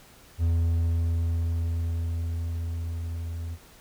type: tone with level ramp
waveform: triangle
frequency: 83.6 Hz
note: E2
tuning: 25 cents sharp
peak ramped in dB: -18 to -29 dBFS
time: 0.38-3.58 s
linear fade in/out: 50 ms
effects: pink hiss -53 dBFS RMS until 3.8 s